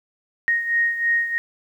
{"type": "beating tone pair", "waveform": "sine", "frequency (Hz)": [1864.7, 1867.8], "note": ["A#6", "A#6"], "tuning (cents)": [0, 3], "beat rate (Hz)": 3.1, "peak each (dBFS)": [-19, -25], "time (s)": [0.48, 1.38], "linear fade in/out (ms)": 0, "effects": ["9-bit"]}